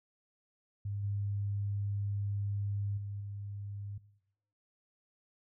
sine tone with level steps, 101.1 Hz, G#2, 46 cents flat, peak -34 / -31 / -36 / -38 dBFS, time 0.85-3.98 s, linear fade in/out 5 ms, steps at 1.03 / 2.97 / 3.2 s, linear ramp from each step 10 ms, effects noise-tail reverb RT60 0.8 s tail -20 dB re dry

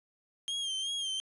40% pulse tone with vibrato, 3200 Hz, G7, 35 cents sharp, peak -31 dBFS, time 0.48-1.2 s, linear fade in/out 0 ms, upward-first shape sine, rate 2.7 Hz, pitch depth 56 cents each way, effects resampled to 24000 Hz + 12-bit

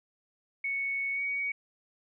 sine tone with pitch glide, 2217 to 2247 Hz, C#7 to C#7, 0 to +23 cents, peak -29 dBFS, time 0.64-1.52 s, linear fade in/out 5 ms, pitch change +23 cents, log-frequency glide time 1.14-1.2 s, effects none

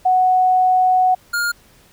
sine / square tone pair in turn, 740 / 1415.6 Hz, F#5 / F6, 0 / +23 cents, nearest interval major seventh, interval 1123 cents, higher second, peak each -11 / -18 dBFS, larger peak first, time 0.05-1.15 / 1.33-1.52 s, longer first, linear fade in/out 10 ms, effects pink hiss -51 dBFS RMS until 1.92 s

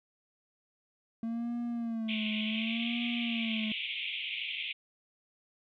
triangle tone with vibrato, 226 Hz, A3, 47 cents sharp, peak -30 dBFS, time 1.23-3.72 s, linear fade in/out 2 ms, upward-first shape sine, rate 0.68 Hz, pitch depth 91 cents each way
pink band-pass noise, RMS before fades -37 dBFS, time 2.08-4.73 s, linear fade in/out 10 ms, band 2200 to 3500 Hz, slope 96 dB/octave
effects none

